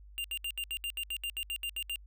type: tone bursts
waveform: square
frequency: 2794 Hz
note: F7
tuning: in tune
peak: -34 dBFS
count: 14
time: 0.18-1.958 s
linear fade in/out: 0 ms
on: 62 ms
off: 70 ms
effects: added 50 Hz sine -50 dBFS peak until 2.06 s